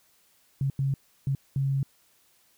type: tone bursts at uneven times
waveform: sine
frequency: 136.7 Hz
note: C#3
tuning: 24 cents flat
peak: -23 dBFS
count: 4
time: 0.61-0.7 / 0.79-0.94 / 1.27-1.35 / 1.56-1.83 s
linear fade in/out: 2 ms
effects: white hiss -64 dBFS RMS until 2.57 s